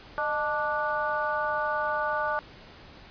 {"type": "harmonic tone with a mistuned harmonic", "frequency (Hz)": 293.7, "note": "D4", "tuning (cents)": 0, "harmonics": [2, 3, 4, 5], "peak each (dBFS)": [-31, -31, -31, -31], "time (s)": [0.18, 2.39], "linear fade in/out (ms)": 0, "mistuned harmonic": 2, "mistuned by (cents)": 65, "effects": ["pink hiss -49 dBFS RMS until 3.1 s", "resampled to 11025 Hz"]}